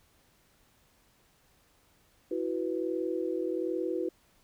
sine chord, E suspended second, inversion none, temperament just, 329.6 / 370.8 / 494.4 Hz, E4 / F#4 / B4, 0 / +4 / +2 cents, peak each -33 / -33 / -35 dBFS, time 2.31-4.09 s, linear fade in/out 5 ms, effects pink hiss -66 dBFS RMS until 4.43 s

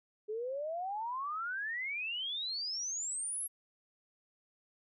sine exponential sweep, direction up, 415.3 to 11420 Hz, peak -35 dBFS, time 0.28-3.48 s, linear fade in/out 20 ms, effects none

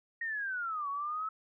sine linear two-way sweep, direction down then up, 1876 to 1109 to 1305 Hz, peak -33 dBFS, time 0.21-1.29 s, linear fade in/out 5 ms, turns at 0.89 s, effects none

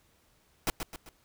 pink noise with echo, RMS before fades -28 dBFS, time 0.67-0.7 s, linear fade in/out 0 ms, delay 130 ms, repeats 3, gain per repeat -7 dB, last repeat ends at 1.09 s, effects pink hiss -67 dBFS RMS until 1.24 s

